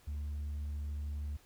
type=tone; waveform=sine; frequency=73.42 Hz; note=D2; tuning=in tune; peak=-33 dBFS; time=0.07-1.37 s; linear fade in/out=10 ms; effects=tanh soft clip ceiling -35 dBFS + pink hiss -64 dBFS RMS until 1.45 s